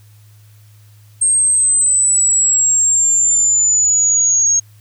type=exponential sweep; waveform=sine; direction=down; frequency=8500 to 6520 Hz; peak=-10 dBFS; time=1.21-4.6 s; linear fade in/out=10 ms; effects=added 105 Hz sine -42 dBFS peak until 4.8 s + white hiss -54 dBFS RMS until 4.8 s